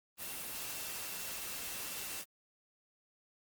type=tone in noise; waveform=sine; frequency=2696 Hz; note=E7; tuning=38 cents sharp; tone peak=-53 dBFS; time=0.17-2.25 s; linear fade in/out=50 ms; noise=white; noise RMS=-42 dBFS; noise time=0.17-2.25 s; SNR=-14 dB; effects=Opus 24 kbps